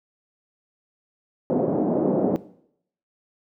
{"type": "band-pass noise", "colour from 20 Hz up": "pink", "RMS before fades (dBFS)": -22, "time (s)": [1.5, 2.36], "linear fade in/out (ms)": 0, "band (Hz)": [190, 620], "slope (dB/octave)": 24, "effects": ["noise-tail reverb RT60 0.7 s tail -18 dB re dry"]}